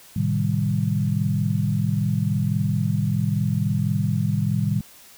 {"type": "chord", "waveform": "sine", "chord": "A half-diminished seventh", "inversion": "none", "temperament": "equal with one note detuned", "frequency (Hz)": [110, 130.81, 154.49, 196], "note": ["A2", "C3", "Eb3", "G3"], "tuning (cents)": [0, 0, -12, 0], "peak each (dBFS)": [-24, -27, -24, -25], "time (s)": [0.16, 4.81], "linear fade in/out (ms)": 5, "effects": ["white hiss -48 dBFS RMS until 5.17 s"]}